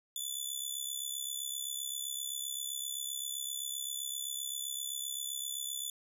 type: tone with amplitude modulation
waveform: 15% pulse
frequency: 3480 Hz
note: A7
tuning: 20 cents flat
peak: -26 dBFS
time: 0.16-5.9 s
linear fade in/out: 2 ms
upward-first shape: sine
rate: 67.7 Hz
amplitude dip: 75%
effects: none

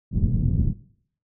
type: low-pass noise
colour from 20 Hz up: white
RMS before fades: -21 dBFS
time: 0.11-0.74 s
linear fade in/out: 50 ms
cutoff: 180 Hz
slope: 24 dB/octave
effects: noise-tail reverb RT60 0.6 s tail -18 dB re dry

